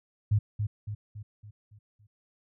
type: tone with echo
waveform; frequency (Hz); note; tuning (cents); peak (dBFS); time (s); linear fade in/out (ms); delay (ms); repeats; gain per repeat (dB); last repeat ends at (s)
sine; 104.9; G#2; +18; -20; 0.31-0.39; 10; 280; 6; -6; 2.07
effects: none